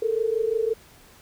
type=tone pair together; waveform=sine; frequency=434.7 / 460.5 Hz; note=A4 / A#4; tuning=-21 / -21 cents; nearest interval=minor second; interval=100 cents; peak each=-24 dBFS; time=0.02-0.74 s; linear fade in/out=5 ms; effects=pink hiss -52 dBFS RMS until 1.21 s